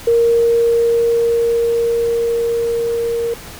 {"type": "tone with level ramp", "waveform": "sine", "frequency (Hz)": 466.2, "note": "A#4", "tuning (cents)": 0, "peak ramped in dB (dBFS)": [-9, -16], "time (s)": [0.07, 3.34], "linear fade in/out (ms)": 5, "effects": ["pink hiss -34 dBFS RMS until 3.59 s"]}